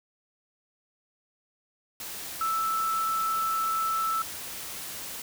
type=tone in noise; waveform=sine; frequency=1318.5 Hz; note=E6; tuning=in tune; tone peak=-25 dBFS; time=2.41-4.22 s; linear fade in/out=2 ms; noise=white; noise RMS=-38 dBFS; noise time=2-5.22 s; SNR=+10 dB; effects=none